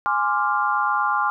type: chord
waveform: sine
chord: D half-diminished seventh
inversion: second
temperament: equal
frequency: 830.6 / 1046.5 / 1174.7 / 1396.9 Hz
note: Ab5 / C6 / D6 / F6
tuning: 0 / 0 / 0 / 0 cents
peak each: -24 dBFS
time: 0.06-1.3 s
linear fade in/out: 0 ms
effects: none